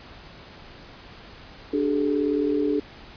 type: chord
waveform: sine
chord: D suspended fourth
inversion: none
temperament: equal with one note detuned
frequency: 293.7 / 392 / 430.9 Hz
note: D4 / G4 / A4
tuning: 0 / 0 / -36 cents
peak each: -23 / -28 / -25 dBFS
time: 1.73-2.8 s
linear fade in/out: 5 ms
effects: pink hiss -45 dBFS RMS until 3.16 s + resampled to 11025 Hz